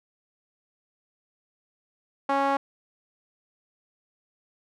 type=tone with band-pass filter; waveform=sawtooth; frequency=276.1 Hz; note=C#4; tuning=7 cents flat; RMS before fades=-24 dBFS; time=2.29-2.57 s; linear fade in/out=5 ms; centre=920 Hz; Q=2; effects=none